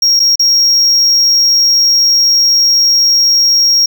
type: tone with dropouts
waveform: triangle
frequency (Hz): 5588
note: F8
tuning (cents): 0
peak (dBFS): -5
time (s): 0.02-3.86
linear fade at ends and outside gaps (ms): 5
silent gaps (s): 0.195-0.2 / 0.357-0.394
effects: none